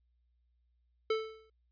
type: tone with exponential decay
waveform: square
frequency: 440 Hz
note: A4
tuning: in tune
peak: -27 dBFS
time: 1.1-1.5 s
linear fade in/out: 5 ms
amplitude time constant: 86 ms
effects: added 60 Hz sine -70 dBFS peak until 1.71 s + resampled to 11025 Hz